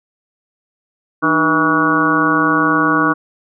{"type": "harmonic tone with a mistuned harmonic", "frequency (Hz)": 161.4, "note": "E3", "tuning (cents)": -36, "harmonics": [1, 2, 3, 4, 5, 6, 7, 8, 9], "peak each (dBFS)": [-26, -16, -24, -27, -28, -26, -16, -23, -17], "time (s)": [1.22, 3.14], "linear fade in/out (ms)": 20, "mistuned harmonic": 2, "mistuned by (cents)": -100, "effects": []}